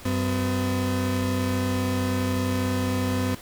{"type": "tone pair together", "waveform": "35% pulse", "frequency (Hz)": [95.1, 253.9], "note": ["F#2", "B3"], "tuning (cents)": [48, 48], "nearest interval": "octave + perfect fourth", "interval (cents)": 1700, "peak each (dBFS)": -24, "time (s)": [0.05, 3.35], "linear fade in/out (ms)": 5, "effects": ["pink hiss -44 dBFS RMS until 3.41 s"]}